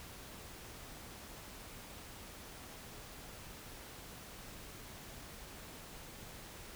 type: silence
effects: pink hiss -51 dBFS RMS until 6.75 s